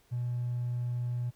triangle tone with hard clipping, 121.7 Hz, B2, 25 cents flat, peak -30 dBFS, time 0.11-1.31 s, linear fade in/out 20 ms, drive 3 dB, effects pink hiss -66 dBFS RMS until 1.35 s

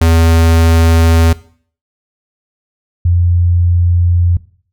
square / sine tone pair in turn, 82.41 / 87.29 Hz, E2 / F2, 0 / 0 cents, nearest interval minor second, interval 100 cents, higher second, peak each -7 dBFS, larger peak neither, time 0.01-1.33 / 3.05-4.37 s, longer neither, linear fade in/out 5 ms, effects noise-tail reverb RT60 0.5 s tail -19 dB re dry

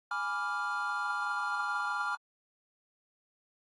triangle chord, G# diminished seventh, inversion none, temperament equal, 830.6 / 987.8 / 1174.7 / 1396.9 Hz, G#5 / B5 / D6 / F6, 0 / 0 / 0 / 0 cents, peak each -37 / -38 / -36 / -32 dBFS, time 0.11-2.15 s, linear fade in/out 2 ms, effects AAC 32 kbps

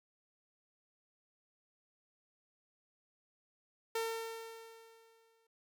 sawtooth tone with exponential decay, 453.2 Hz, A#4, 49 cents flat, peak -29 dBFS, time 3.95-5.47 s, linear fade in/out 5 ms, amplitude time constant 330 ms, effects none

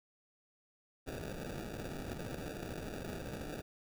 blue noise with sample-and-hold, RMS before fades -43 dBFS, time 1.06-3.62 s, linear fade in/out 20 ms, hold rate 1050 Hz, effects none

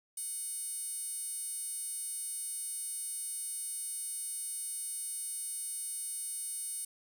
10% pulse tone with high-pass filter, 740 Hz, F#5, in tune, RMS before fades -39 dBFS, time 0.17-6.85 s, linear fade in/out 5 ms, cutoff 8500 Hz, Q 9.5, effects none

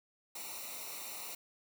white noise with comb filter, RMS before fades -44 dBFS, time 0.35-1.35 s, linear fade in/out 5 ms, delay 0.61 ms, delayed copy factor -0.8, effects none

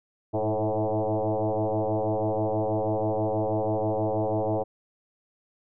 sine tone with frequency modulation, 104.9 Hz, G#2, 18 cents sharp, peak -23 dBFS, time 0.33-4.64 s, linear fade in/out 20 ms, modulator 108 Hz, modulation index 6.5, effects none

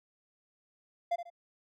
triangle tone with echo, 691 Hz, F5, 19 cents flat, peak -25 dBFS, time 1.11-1.16 s, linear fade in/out 10 ms, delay 71 ms, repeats 2, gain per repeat -10 dB, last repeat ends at 1.302 s, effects none

